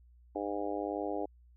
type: harmonic tone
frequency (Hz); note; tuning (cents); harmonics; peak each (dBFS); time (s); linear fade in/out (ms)
101.8; G#2; -34; 3 / 4 / 5 / 6 / 7 / 8; -38 / -39 / -40 / -41 / -41 / -42; 0.35-1.26; 10
effects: added 60 Hz sine -57 dBFS peak until 1.56 s